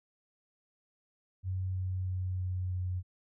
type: tone with pitch steps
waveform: sine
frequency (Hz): 93.3 / 92.76 / 92.23 / 91.7 / 91.17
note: F#2 / F#2 / F#2 / F#2 / F#2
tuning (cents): +15 / +5 / -5 / -15 / -25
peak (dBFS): -31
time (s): 1.43-3.03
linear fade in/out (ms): 50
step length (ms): 320
effects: none